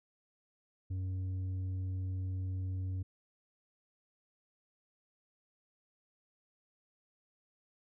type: tone with tanh clipping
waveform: sine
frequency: 93.4 Hz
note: F#2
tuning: 17 cents sharp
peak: -35 dBFS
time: 0.9-3.03 s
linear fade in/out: 10 ms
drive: 5 dB
effects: none